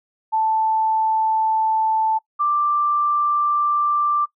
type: tone pair in turn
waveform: sine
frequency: 880 / 1178.8 Hz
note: A5 / D6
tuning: 0 / +6 cents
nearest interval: perfect fourth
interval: 506 cents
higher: second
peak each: -16 dBFS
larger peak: neither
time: 0.32-2.19 / 2.39-4.26 s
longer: neither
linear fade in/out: 20 ms
effects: noise-tail reverb RT60 0.1 s tail -21 dB re dry